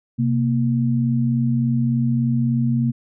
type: tone pair together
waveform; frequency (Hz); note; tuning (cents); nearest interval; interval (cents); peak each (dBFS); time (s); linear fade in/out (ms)
sine; 129.69 / 233.1; C3 / A#3; -15 / 0; minor seventh; 1015; -19; 0.18-2.92; 20
effects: none